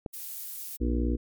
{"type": "click", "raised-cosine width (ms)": 2, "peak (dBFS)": -20, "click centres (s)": 0.062}
{"type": "noise", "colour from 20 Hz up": "violet", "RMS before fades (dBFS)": -38, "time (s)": [0.13, 0.77], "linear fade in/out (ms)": 10}
{"type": "harmonic tone", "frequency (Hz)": 59.8, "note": "A#1", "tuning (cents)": 45, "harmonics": [1, 2, 4, 5, 6, 7, 8], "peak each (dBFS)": [-26, -38, -31, -32, -36, -44, -39], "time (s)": [0.8, 1.17], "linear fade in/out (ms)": 20}
{"effects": ["MP3 96 kbps"]}